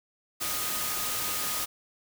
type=tone in noise; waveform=sine; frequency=1243 Hz; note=D#6; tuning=2 cents flat; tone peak=-40 dBFS; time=0.4-1.66 s; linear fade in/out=20 ms; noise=white; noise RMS=-31 dBFS; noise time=0.4-1.66 s; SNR=-12 dB; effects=none